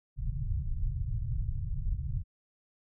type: low-pass noise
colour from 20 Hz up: pink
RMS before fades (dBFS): -32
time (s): 0.16-2.24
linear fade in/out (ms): 50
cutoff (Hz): 140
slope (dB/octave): 48
effects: none